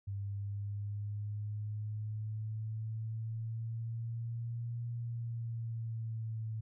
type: linear two-way sweep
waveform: sine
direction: up then down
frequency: 99.3 to 118.4 to 110 Hz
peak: -36 dBFS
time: 0.07-6.61 s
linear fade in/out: 10 ms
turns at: 4.87 s
effects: none